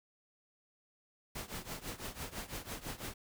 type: noise with tremolo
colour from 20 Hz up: pink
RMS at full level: -40 dBFS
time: 1.35-3.14 s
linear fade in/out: 5 ms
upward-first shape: triangle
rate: 6 Hz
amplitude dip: 90%
type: click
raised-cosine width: 3 ms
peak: -32 dBFS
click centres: 2.868 s
effects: none